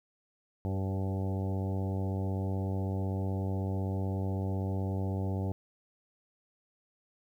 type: harmonic tone with a mistuned harmonic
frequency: 96 Hz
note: G2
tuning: 36 cents flat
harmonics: 1 / 2 / 3 / 4 / 5 / 6 / 7 / 8 / 9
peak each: -31 / -37 / -41 / -43 / -45 / -47 / -48 / -49 / -50 dBFS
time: 0.65-5.52 s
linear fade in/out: 0 ms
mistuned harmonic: 5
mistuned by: +19 cents
effects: 11-bit